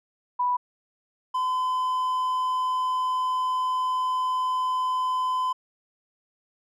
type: tone pair in turn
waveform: sine / triangle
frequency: 987 / 1017.7 Hz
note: B5 / C6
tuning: -1 / -48 cents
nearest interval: minor second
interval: 53 cents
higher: second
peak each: -21 dBFS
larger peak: neither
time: 0.39-0.57 / 1.34-5.53 s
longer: second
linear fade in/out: 10 ms
effects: none